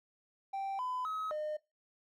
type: tone with pitch steps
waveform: triangle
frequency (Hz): 782 / 1007 / 1276 / 609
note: G5 / B5 / D#6 / D#5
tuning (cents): -4 / +33 / +43 / -37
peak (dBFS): -32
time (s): 0.53-1.57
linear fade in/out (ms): 10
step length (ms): 260
effects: noise-tail reverb RT60 0.2 s tail -20 dB re dry + tanh soft clip ceiling -29 dBFS